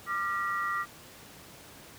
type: tone cluster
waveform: sine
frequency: 1190 / 1384 / 1921 Hz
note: D6 / F6 / B6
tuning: +22 / -16 / -48 cents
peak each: -31 / -35 / -34 dBFS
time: 0.06-0.86 s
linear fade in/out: 50 ms
effects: pink hiss -50 dBFS RMS until 1.98 s + high-pass 80 Hz 12 dB/octave